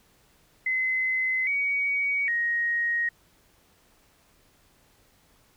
sine tone with pitch steps, 2044 / 2253 / 1878 Hz, C7 / C#7 / A#6, -41 / +28 / +12 cents, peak -23 dBFS, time 0.66-3.09 s, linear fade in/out 5 ms, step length 810 ms, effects pink hiss -62 dBFS RMS until 5.56 s

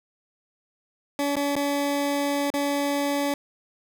20% pulse tone with dropouts, 284.7 Hz, C#4, 46 cents sharp, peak -18 dBFS, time 1.19-3.34 s, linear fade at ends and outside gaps 1 ms, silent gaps 1.356-1.366 / 1.555-1.563 / 2.503-2.539 s, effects none

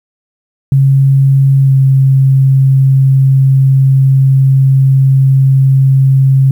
sine tone with pitch glide, 136.2 to 134.4 Hz, C#3 to C3, -30 to +47 cents, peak -4 dBFS, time 0.72-6.51 s, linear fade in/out 2 ms, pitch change -23 cents, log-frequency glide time 1.62-1.73 s, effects 7-bit

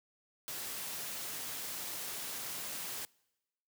white noise, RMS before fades -41 dBFS, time 0.48-3.05 s, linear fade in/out 0 ms, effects noise-tail reverb RT60 1.0 s tail -26 dB re dry + high-pass 100 Hz 12 dB/octave

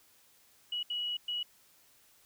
sine tone bursts at uneven times, 2922 Hz, F#7, 22 cents flat, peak -32 dBFS, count 3, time 0.72-0.83 / 0.9-1.17 / 1.28-1.43 s, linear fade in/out 5 ms, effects white hiss -64 dBFS RMS until 2.25 s

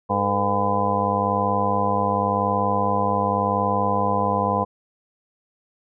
harmonic tone with a mistuned harmonic, 100.9 Hz, G#2, 49 cents flat, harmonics 1 / 2 / 3 / 4 / 5 / 6 / 7 / 8 / 9 / 10, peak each -29 / -27 / -34 / -32 / -26 / -35 / -27 / -27 / -35 / -23 dBFS, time 0.09-4.65 s, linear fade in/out 20 ms, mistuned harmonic 4, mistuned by +150 cents, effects none

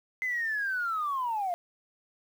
sine linear sweep, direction down, 2060 to 679 Hz, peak -27 dBFS, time 0.22-1.54 s, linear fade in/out 0 ms, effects tanh soft clip ceiling -23 dBFS + 9-bit

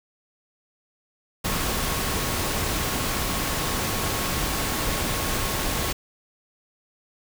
sine tone in noise, 1095 Hz, C#6, 22 cents flat, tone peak -37 dBFS, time 1.44-5.93 s, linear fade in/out 10 ms, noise pink, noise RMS -26 dBFS, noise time 1.44-5.93 s, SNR -14 dB, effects none

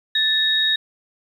sine tone pair together, 1760 / 3764 Hz, A6 / A#7, 0 / +16 cents, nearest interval octave + minor second, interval 1316 cents, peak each -22 / -17 dBFS, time 0.15-0.76 s, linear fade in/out 5 ms, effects 8-bit

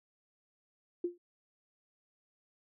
sine tone with exponential decay, 350 Hz, F4, 4 cents sharp, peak -27 dBFS, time 1.04-1.18 s, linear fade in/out 5 ms, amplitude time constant 30 ms, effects none

